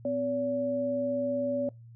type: tone pair together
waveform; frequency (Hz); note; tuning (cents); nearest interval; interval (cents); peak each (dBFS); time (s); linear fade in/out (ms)
sine; 254.1 / 570; B3 / C#5; +49 / +48; octave + major second; 1399; -32 / -28; 0.05-1.69; 2
effects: noise-tail reverb RT60 0.2 s tail -24 dB re dry + added 116 Hz sine -47 dBFS peak until 1.95 s